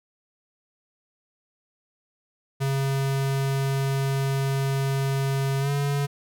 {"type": "tone with pitch glide", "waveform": "square", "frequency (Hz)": [136.4, 141.95], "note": ["C#3", "C#3"], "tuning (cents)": [-28, 41], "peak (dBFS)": -23, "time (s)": [2.6, 6.07], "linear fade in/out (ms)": 20, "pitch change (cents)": 69, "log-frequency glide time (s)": [5.6, 5.7], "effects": []}